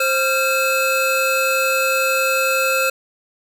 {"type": "tone cluster", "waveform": "square", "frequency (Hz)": [528, 1381, 2589], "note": ["C5", "F6", "E7"], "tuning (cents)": [16, -20, -32], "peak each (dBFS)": -21, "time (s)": [0, 2.9], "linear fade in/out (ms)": 5, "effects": []}